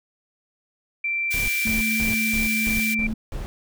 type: tone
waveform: sine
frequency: 2349 Hz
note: D7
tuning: in tune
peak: -22 dBFS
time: 1.04-3.07 s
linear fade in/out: 5 ms
type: high-pass noise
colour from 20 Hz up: white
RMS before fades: -30 dBFS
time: 1.3-2.95 s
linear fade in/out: 20 ms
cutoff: 1500 Hz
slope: 96 dB/octave
type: noise bursts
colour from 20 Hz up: brown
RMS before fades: -30 dBFS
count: 7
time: 1.34-3.46 s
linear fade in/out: 0 ms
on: 140 ms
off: 190 ms
type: tone with pitch glide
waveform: sine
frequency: 220.6 to 219.2 Hz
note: A3 to A3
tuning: +5 to -6 cents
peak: -25 dBFS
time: 1.65-3.14 s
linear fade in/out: 5 ms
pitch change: -11 cents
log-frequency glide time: 2.34-2.49 s
effects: none